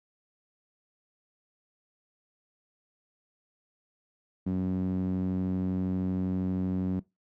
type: tone with band-pass filter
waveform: sawtooth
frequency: 92.7 Hz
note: F#2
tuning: 4 cents sharp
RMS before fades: -29 dBFS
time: 4.46-7 s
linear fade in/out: 10 ms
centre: 220 Hz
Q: 3.7
effects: noise-tail reverb RT60 0.2 s tail -21 dB re dry